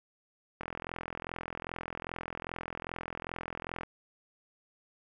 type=click train; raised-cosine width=0.5 ms; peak=-22 dBFS; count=138; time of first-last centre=0.61-3.834 s; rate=42.5 Hz; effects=none